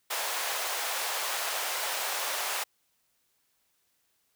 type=high-pass noise; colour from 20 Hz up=pink; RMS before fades=-32 dBFS; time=0.1-2.64 s; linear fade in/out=10 ms; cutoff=590 Hz; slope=24 dB/octave; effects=white hiss -73 dBFS RMS until 4.35 s